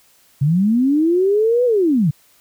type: linear two-way sweep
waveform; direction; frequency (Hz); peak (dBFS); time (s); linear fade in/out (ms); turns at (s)
sine; up then down; 132.8 to 503 to 132.8; -12; 0.41-2.11; 10; 1.65
effects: white hiss -54 dBFS RMS until 2.4 s